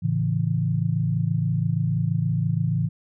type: chord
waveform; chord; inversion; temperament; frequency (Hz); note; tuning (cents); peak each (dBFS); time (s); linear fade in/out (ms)
sine; A major; none; equal; 110 / 138.59 / 164.81; A2 / C#3 / E3; 0 / 0 / 0; -25 / -25 / -24; 0.02-2.89; 20
effects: none